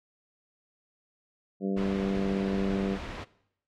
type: harmonic tone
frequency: 97.6 Hz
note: G2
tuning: 7 cents flat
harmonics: 2 / 3 / 4 / 5 / 6 / 7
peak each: -29 / -35 / -34 / -38 / -43 / -45 dBFS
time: 1.6-2.98 s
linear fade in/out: 50 ms
type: noise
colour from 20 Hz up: pink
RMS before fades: -37 dBFS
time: 1.76-3.25 s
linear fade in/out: 20 ms
effects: noise-tail reverb RT60 0.7 s tail -19 dB re dry + low-pass 3000 Hz 12 dB/octave